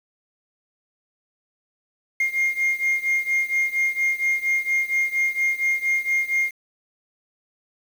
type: beating tone pair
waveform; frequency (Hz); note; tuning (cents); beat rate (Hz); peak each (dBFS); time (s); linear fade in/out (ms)
sine; 2122 / 2126.3; C7 / C7; +24 / +27; 4.3; -20 / -22; 2.2-6.51; 5
effects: tanh soft clip ceiling -16 dBFS + 7-bit